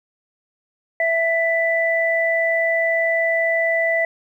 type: tone pair together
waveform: sine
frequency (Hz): 662 / 1983.8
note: E5 / B6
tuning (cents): +7 / +7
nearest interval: octave + perfect fifth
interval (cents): 1900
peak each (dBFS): -19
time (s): 1-4.05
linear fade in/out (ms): 2
effects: 9-bit